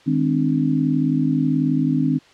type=harmonic tone with a mistuned harmonic; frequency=51.91 Hz; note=G#1; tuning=in tune; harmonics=3 / 4 / 5 / 6; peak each=-21 / -30 / -19 / -23 dBFS; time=0.06-2.19 s; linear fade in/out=20 ms; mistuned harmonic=6; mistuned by=-76 cents; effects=white hiss -50 dBFS RMS until 2.33 s + low-pass 4000 Hz 12 dB/octave